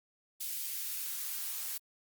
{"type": "noise with high-pass filter sweep", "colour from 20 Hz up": "blue", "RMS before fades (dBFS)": -38, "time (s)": [0.4, 1.78], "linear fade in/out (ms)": 10, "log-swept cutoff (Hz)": [2700, 570], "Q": 0.84, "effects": ["Opus 48 kbps"]}